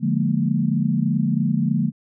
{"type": "chord", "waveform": "sine", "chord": "Bb dominant seventh", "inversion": "first", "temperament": "just", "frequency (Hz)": [145.68, 174.81, 209.8, 233.1], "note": ["D3", "F3", "Ab3", "Bb3"], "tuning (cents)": [-14, 2, 18, 0], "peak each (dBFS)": -23, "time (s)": [0, 1.92], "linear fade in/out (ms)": 50, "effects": []}